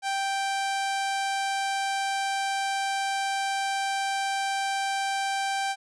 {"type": "tone", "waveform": "sawtooth", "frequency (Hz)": 784, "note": "G5", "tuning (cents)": 0, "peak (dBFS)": -22, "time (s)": [0.02, 5.76], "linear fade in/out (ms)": 50, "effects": ["resampled to 22050 Hz"]}